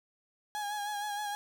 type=tone with vibrato; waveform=35% pulse; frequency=828 Hz; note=G#5; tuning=5 cents flat; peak=-32 dBFS; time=0.55-1.35 s; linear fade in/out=0 ms; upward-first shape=sine; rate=6.4 Hz; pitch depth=36 cents each way; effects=none